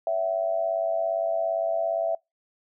sine tone with amplitude modulation, 663 Hz, E5, 10 cents sharp, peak -19 dBFS, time 0.07-2.15 s, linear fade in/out 2 ms, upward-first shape sine, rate 97.5 Hz, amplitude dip 75%, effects noise-tail reverb RT60 0.2 s tail -26 dB re dry

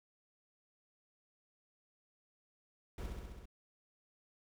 brown noise with echo, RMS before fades -42 dBFS, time 2.98-3.06 s, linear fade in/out 2 ms, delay 66 ms, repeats 6, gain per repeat -2 dB, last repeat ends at 3.456 s, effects none

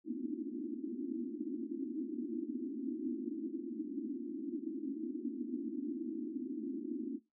white band-pass noise, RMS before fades -40 dBFS, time 0.04-7.2 s, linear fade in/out 50 ms, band 230 to 340 Hz, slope 96 dB/octave, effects noise-tail reverb RT60 0.2 s tail -17 dB re dry

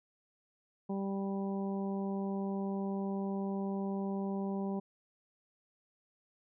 harmonic tone, 196 Hz, G3, in tune, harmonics 1 / 2 / 3 / 4 / 5, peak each -34 / -40 / -46 / -46 / -49 dBFS, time 0.89-4.8 s, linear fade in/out 10 ms, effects none

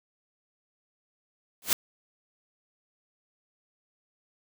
white noise with exponential growth, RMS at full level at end -18 dBFS, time 1.62-1.73 s, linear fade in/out 1 ms, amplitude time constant 23 ms, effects none

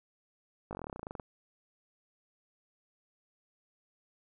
slowing click train, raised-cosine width 1 ms, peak -26 dBFS, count 17, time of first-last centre 0.71-1.198 s, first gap 19 ms, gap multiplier 1.06, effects none

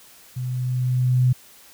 sine tone with level ramp, 126.3 Hz, B2, 39 cents sharp, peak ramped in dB -25 to -13 dBFS, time 0.36-1.33 s, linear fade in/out 10 ms, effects white hiss -49 dBFS RMS until 1.73 s

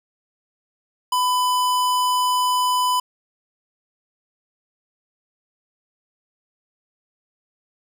square tone, 1000 Hz, B5, 21 cents sharp, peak -18 dBFS, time 1.12-3 s, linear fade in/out 5 ms, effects none

